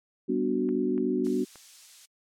sine chord, G major seventh, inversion none, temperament equal, 196 / 246.9 / 293.7 / 370 Hz, G3 / B3 / D4 / F#4, 0 / 0 / 0 / 0 cents, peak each -33 / -28 / -30 / -28 dBFS, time 0.28-1.45 s, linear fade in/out 20 ms
click train, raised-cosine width 0.5 ms, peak -33 dBFS, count 4, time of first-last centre 0.69-1.557 s, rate 3.46 Hz
violet noise, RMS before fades -39 dBFS, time 1.24-2.06 s, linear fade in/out 10 ms
effects low-pass 6000 Hz 12 dB/octave + MP3 96 kbps

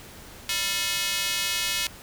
square tone with high-pass filter, 196 Hz, G3, in tune, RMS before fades -27 dBFS, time 0.49-1.87 s, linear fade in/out 2 ms, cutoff 2800 Hz, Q 1.2, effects pink hiss -45 dBFS RMS until 2.02 s

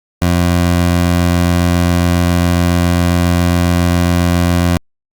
20% pulse tone, 87.31 Hz, F2, in tune, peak -5 dBFS, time 0.22-4.77 s, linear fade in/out 0 ms, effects Opus 48 kbps

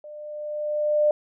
sine tone with level ramp, 599 Hz, D5, 34 cents sharp, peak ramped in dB -38 to -15 dBFS, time 0.04-1.11 s, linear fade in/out 2 ms, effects none

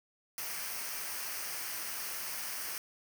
white noise with comb filter, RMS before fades -39 dBFS, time 0.38-2.78 s, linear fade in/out 0 ms, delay 0.27 ms, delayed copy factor -0.6, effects none

